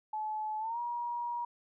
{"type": "tone with pitch glide", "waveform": "sine", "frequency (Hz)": [860, 954.2], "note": ["A5", "A#5"], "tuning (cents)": [-40, 40], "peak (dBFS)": -33, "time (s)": [0.13, 1.45], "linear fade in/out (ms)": 5, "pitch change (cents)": 180, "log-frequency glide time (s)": [0.59, 0.79], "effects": []}